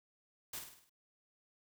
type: noise with echo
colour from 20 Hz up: white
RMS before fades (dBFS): -43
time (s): 0.53-0.59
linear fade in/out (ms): 5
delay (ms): 51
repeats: 6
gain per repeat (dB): -5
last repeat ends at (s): 0.896
effects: none